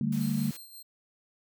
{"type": "chord", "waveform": "sine", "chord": "D suspended fourth", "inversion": "none", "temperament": "equal with one note detuned", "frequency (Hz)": [146.83, 196, 225.3], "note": ["D3", "G3", "A3"], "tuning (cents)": [0, 0, 41], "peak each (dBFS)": [-31, -31, -29], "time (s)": [0.01, 0.51], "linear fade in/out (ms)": 2}
{"type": "high-pass noise", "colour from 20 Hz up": "white", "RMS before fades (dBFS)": -46, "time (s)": [0.12, 0.57], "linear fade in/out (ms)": 5, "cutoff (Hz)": 130, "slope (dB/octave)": 12}
{"type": "tone with tremolo", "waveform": "5% pulse", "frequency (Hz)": 4170, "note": "C8", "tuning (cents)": -7, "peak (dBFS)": -37, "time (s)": [0.2, 0.83], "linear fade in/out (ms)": 10, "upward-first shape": "sine", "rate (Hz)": 5.6, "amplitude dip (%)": 55}
{"effects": []}